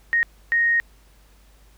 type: tone bursts at uneven times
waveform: sine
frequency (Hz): 1864.7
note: A#6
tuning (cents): 0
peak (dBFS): -16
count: 2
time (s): 0.13-0.23 / 0.52-0.8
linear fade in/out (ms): 0
effects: added 50 Hz sine -51 dBFS peak until 1.77 s + pink hiss -58 dBFS RMS until 1.77 s